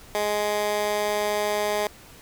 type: tone with high-pass filter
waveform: 15% pulse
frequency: 208.5 Hz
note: G#3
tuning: 7 cents sharp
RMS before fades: -25 dBFS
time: 0.15-1.87 s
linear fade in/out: 0 ms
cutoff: 510 Hz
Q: 1.1
effects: pink hiss -48 dBFS RMS until 2.21 s